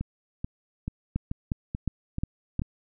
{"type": "two click trains", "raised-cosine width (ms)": 5, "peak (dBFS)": [-18, -14], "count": [7, 5], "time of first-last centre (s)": [[0.01, 2.619], [1.16, 2.594]], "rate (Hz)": [2.3, 2.79], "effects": []}